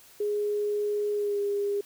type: tone with pitch glide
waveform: sine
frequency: 415.3 to 405.6 Hz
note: G#4 to G#4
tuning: 0 to -41 cents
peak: -25 dBFS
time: 0.2-1.81 s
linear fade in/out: 5 ms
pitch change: -41 cents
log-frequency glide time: 1.14-1.4 s
effects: white hiss -54 dBFS RMS until 1.85 s